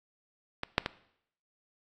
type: clicks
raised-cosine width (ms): 0.3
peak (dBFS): -16 / -6 / -13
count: 3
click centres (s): 0.634 / 0.781 / 0.861
effects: noise-tail reverb RT60 0.7 s tail -20 dB re dry + AAC 32 kbps